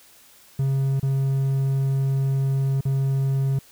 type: tone with dropouts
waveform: triangle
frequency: 135.6 Hz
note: C#3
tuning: 38 cents flat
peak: -17 dBFS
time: 0.59-3.59 s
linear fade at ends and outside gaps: 5 ms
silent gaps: 0.998-1.028 / 2.809-2.852 s
effects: white hiss -52 dBFS RMS until 3.71 s

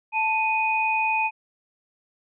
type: tone pair together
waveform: sine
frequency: 882 / 2487 Hz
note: A5 / D#7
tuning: +4 / -1 cents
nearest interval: octave + tritone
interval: 1795 cents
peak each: -23 / -23 dBFS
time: 0.12-1.31 s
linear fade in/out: 50 ms
effects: none

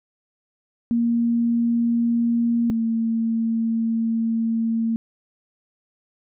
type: tone pair in turn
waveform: sine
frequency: 234.3 / 227 Hz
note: A#3 / A#3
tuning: +9 / -46 cents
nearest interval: minor second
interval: 55 cents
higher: first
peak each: -17 / -19 dBFS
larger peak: first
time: 0.91-2.7 / 2.7-4.96 s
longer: second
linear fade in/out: 0 ms
effects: none

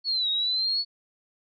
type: exponential two-way sweep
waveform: sine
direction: down then up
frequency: 4442 to 3760 to 4442 Hz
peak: -23 dBFS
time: 0.04-0.85 s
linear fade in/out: 50 ms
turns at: 0.3 s
effects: none

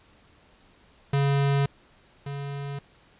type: tone pair in turn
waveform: square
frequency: 140 / 140.89 Hz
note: C#3 / C#3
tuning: +18 / +28 cents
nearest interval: unison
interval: 10 cents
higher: second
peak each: -21 / -32 dBFS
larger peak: first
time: 1.13-1.66 / 2.26-2.79 s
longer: neither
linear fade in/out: 5 ms
effects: pink hiss -58 dBFS RMS until 3.19 s + resampled to 8000 Hz

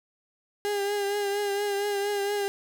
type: tone with vibrato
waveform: 35% pulse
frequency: 405.4 Hz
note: G#4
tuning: 42 cents flat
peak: -24 dBFS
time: 0.65-2.48 s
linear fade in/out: 0 ms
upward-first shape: triangle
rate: 4.3 Hz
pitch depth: 42 cents each way
effects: none

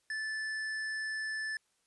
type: tone with tanh clipping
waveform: sine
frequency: 1749 Hz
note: A6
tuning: 11 cents flat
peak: -36 dBFS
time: 0.1-1.57 s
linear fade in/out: 2 ms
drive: 12 dB
effects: white hiss -75 dBFS RMS until 1.86 s + resampled to 24000 Hz

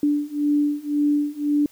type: beating tone pair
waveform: sine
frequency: 291.8 / 293.7 Hz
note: D4 / D4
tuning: -11 / 0 cents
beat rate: 1.9 Hz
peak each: -22 / -21 dBFS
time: 0.03-1.66 s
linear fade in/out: 2 ms
effects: white hiss -54 dBFS RMS until 1.71 s

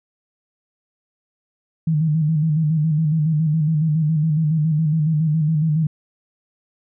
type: tone with vibrato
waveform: sine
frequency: 155.9 Hz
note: D#3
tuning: 4 cents sharp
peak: -15 dBFS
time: 1.87-5.87 s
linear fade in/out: 5 ms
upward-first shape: square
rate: 7.2 Hz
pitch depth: 60 cents each way
effects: none

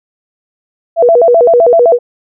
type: tone with vibrato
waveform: sine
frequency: 569 Hz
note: C#5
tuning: 45 cents sharp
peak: -3 dBFS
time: 0.96-1.99 s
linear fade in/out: 50 ms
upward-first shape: square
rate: 7.8 Hz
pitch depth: 280 cents each way
effects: none

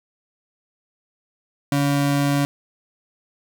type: ring-modulated tone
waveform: square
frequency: 212.7 Hz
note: G#3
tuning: 42 cents sharp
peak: -15 dBFS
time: 1.72-2.45 s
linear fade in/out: 0 ms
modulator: 70.3 Hz
effects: 8-bit

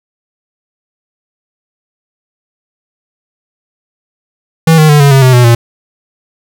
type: tone with pitch steps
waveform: square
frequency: 162.3 / 154.97 / 147.97 / 141.29 / 134.91 / 128.82 / 123 / 117.45 Hz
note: E3 / D#3 / D3 / C#3 / C#3 / C3 / B2 / A#2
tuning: -27 / -7 / +13 / +33 / -47 / -27 / -7 / +13 cents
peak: -3 dBFS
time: 4.67-5.55 s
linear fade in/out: 5 ms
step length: 110 ms
effects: none

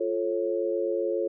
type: chord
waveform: sine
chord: F augmented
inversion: none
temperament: just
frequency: 349.2 / 436.5 / 545.7 Hz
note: F4 / A4 / C#5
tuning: 0 / -14 / -27 cents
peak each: -29 dBFS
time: 0-1.28 s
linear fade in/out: 10 ms
effects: none

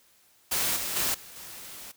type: noise with level steps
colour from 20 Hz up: white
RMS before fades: -27 / -32 / -27 / -47 / -43 dBFS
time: 0.51-1.92 s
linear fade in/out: 10 ms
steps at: 0.76 / 0.96 / 1.14 / 1.36 s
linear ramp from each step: 5 ms
effects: white hiss -62 dBFS RMS until 1.96 s

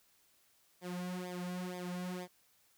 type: tone with flanger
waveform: sawtooth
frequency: 180 Hz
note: F#3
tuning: 47 cents flat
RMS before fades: -41 dBFS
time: 0.81-2.28 s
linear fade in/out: 50 ms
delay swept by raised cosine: 0.7 to 3.3 ms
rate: 2.1 Hz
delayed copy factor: -0.9
effects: white hiss -70 dBFS RMS until 2.77 s

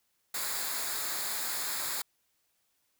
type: noise with comb filter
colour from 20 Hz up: white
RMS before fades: -34 dBFS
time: 0.34-2.02 s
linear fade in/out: 5 ms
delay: 0.34 ms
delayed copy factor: -0.65
effects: white hiss -75 dBFS RMS until 2.99 s

